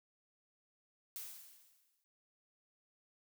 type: noise with exponential decay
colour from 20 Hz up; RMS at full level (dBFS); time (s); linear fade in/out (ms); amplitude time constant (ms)
blue; -44; 1.16-2.04; 0; 190
effects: noise-tail reverb RT60 0.2 s tail -24 dB re dry